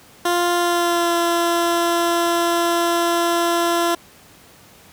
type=tone with pitch glide; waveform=15% pulse; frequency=349.2 to 341.6 Hz; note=F4 to F4; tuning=0 to -38 cents; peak=-10 dBFS; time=0.25-3.95 s; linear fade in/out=5 ms; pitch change=-38 cents; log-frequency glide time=0.55-1.15 s; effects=pink hiss -47 dBFS RMS until 4.92 s + high-pass 80 Hz 12 dB/octave